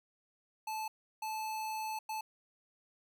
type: tone bursts at uneven times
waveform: square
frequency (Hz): 871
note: A5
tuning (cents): -18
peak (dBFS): -37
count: 3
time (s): 0.67-0.88 / 1.22-1.99 / 2.09-2.21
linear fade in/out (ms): 5
effects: none